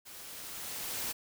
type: noise with level ramp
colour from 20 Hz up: white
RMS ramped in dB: -49 to -35 dBFS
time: 0.05-1.13 s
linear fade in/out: 20 ms
effects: none